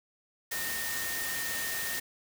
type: tone in noise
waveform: sine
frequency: 1836 Hz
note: A#6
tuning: 27 cents flat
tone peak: -36 dBFS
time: 0.51-2 s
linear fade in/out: 10 ms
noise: white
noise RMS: -35 dBFS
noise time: 0.51-2 s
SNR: -4 dB
effects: none